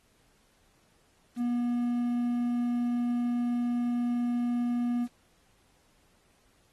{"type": "tone with quantisation", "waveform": "triangle", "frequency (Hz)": 241.1, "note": "B3", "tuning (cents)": -41, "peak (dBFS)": -24, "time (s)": [1.36, 5.08], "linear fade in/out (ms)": 50, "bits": 9, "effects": ["pink hiss -67 dBFS RMS until 6.72 s", "AAC 32 kbps"]}